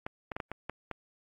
clicks, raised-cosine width 0.5 ms, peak -20 dBFS, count 7, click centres 0.065 / 0.318 / 0.365 / 0.402 / 0.516 / 0.696 / 0.913 s, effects AAC 48 kbps

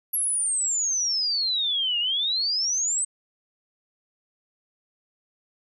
sine exponential two-way sweep, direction down then up, 11490 to 2794 to 8300 Hz, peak -22 dBFS, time 0.13-3.05 s, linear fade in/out 10 ms, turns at 1.99 s, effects none

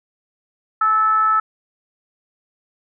sine tone with frequency modulation, 1306 Hz, E6, 17 cents flat, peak -13 dBFS, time 0.81-1.4 s, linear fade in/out 5 ms, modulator 448 Hz, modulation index 0.33, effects none

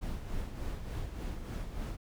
brown noise with tremolo, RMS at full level -36 dBFS, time 0.01-1.97 s, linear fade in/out 20 ms, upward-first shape sine, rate 3.4 Hz, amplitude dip 50%, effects none

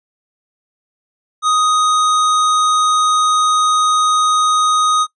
square tone, 1248 Hz, D#6, 5 cents sharp, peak -12 dBFS, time 1.42-5.07 s, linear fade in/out 50 ms, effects noise-tail reverb RT60 0.1 s tail -21 dB re dry + resampled to 22050 Hz

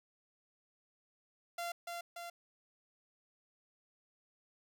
sawtooth tone with echo, 689 Hz, F5, 24 cents flat, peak -34 dBFS, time 1.58-1.72 s, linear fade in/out 5 ms, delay 290 ms, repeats 2, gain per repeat -3 dB, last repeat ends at 2.3 s, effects none

